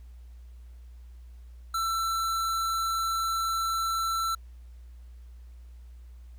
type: tone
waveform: square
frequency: 1338 Hz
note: E6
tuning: 25 cents sharp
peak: -27 dBFS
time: 1.74-4.35 s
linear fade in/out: 5 ms
effects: added 60 Hz sine -44 dBFS peak until 6.38 s + pink hiss -68 dBFS RMS until 6.38 s